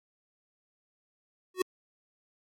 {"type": "tone with exponential growth", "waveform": "square", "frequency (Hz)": 370, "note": "F#4", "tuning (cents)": 0, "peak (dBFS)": -22, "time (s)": [1.54, 1.62], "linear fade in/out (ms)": 5, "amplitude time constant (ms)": 16, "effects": ["MP3 64 kbps"]}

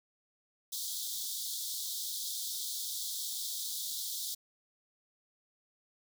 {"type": "high-pass noise", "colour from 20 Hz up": "pink", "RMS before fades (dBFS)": -38, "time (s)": [0.72, 4.35], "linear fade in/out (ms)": 10, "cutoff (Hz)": 3400, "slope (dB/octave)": 96, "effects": []}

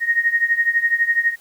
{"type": "tone with tremolo", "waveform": "sine", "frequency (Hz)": 1864.7, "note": "A#6", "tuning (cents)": 0, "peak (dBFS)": -11, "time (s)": [0, 1.36], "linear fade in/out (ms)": 50, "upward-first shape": "triangle", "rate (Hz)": 12, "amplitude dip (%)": 90, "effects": ["white hiss -52 dBFS RMS until 1.4 s"]}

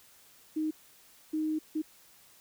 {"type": "tone bursts at uneven times", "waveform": "sine", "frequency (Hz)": 311.1, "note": "D#4", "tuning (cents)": 0, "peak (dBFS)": -28, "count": 3, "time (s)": [[0.56, 0.71], [1.33, 1.59], [1.75, 1.82]], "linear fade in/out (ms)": 10, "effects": ["white hiss -59 dBFS RMS until 2.4 s"]}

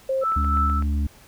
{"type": "tone", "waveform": "sine", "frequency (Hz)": 531, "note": "C5", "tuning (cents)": 25, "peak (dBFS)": -20, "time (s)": [0.09, 0.24], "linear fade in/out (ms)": 5}
{"type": "tone with tremolo", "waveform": "sine", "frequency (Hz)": 1318.5, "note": "E6", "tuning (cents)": 0, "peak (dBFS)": -19, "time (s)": [0.21, 0.83], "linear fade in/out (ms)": 50, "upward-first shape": "sine", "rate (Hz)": 3.2, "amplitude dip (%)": 45}
{"type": "click train", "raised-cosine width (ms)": 0.5, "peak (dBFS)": -24, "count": 5, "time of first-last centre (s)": [0.32, 0.824], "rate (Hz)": 7.94}
{"type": "harmonic tone", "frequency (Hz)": 72.6, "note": "D2", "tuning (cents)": -19, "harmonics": [1, 3, 4], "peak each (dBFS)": [-20, -31, -36], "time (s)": [0.36, 1.07], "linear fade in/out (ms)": 5}
{"effects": ["pink hiss -51 dBFS RMS until 1.27 s"]}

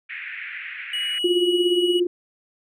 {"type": "band-pass noise", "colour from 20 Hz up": "pink", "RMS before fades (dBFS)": -34, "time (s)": [0.09, 1.19], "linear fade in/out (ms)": 10, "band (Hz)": [1700, 2500], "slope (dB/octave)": 48}
{"type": "tone", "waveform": "triangle", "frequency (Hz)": 2920, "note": "F#7", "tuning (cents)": -24, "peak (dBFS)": -22, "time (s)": [0.93, 2], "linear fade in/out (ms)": 5}
{"type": "tone with tremolo", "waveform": "sine", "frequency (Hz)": 353.2, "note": "F4", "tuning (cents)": 20, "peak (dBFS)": -14, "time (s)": [1.24, 2.07], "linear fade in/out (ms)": 5, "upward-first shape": "triangle", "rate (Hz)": 17, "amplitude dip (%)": 75}
{"effects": []}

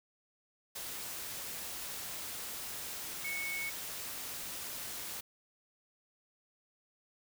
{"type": "tone in noise", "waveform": "sine", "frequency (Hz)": 2210, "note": "C#7", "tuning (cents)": -6, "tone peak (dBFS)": -36, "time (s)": [3.24, 3.7], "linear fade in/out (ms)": 10, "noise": "white", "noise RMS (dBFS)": -42, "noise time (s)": [0.75, 5.21], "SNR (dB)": 3, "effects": []}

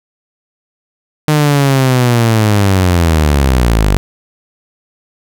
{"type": "linear sweep", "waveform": "sawtooth", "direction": "down", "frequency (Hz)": [153.5, 47], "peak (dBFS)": -4, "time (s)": [1.28, 3.97], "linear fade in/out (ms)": 0, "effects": []}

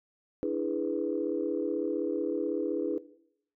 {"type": "chord", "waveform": "sine", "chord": "E dominant seventh", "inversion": "third", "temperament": "equal", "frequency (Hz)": [293.7, 329.6, 415.3, 493.9], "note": ["D4", "E4", "G#4", "B4"], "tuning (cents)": [0, 0, 0, 0], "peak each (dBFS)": -33, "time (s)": [0.43, 2.98], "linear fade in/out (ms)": 0, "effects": ["noise-tail reverb RT60 0.7 s tail -17 dB re dry", "tanh soft clip ceiling -17 dBFS"]}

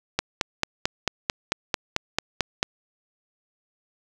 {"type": "click train", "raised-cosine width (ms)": 0.2, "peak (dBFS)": -4, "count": 12, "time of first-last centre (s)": [0.19, 2.629], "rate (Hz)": 4.51, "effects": ["7-bit"]}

